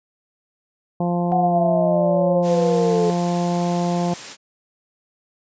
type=harmonic tone; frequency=174.61 Hz; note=F3; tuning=in tune; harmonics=1 / 2 / 3 / 4 / 5 / 6; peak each=-20 / -27 / -28 / -26 / -31 / -37 dBFS; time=1-4.14 s; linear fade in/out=5 ms
type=exponential sweep; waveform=sine; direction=down; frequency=740 to 429.4 Hz; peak=-17 dBFS; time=1.32-3.1 s; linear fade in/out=0 ms
type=high-pass noise; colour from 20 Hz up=white; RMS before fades=-34 dBFS; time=2.42-4.37 s; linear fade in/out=50 ms; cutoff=120 Hz; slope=24 dB/octave
effects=resampled to 16000 Hz